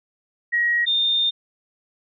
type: tone pair in turn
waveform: sine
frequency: 1898 / 3629 Hz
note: A#6 / A#7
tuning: +31 / -47 cents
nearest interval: major seventh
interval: 1122 cents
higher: second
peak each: -17 dBFS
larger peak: neither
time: 0.52-0.86 / 0.86-1.31 s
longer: second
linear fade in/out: 20 ms
effects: none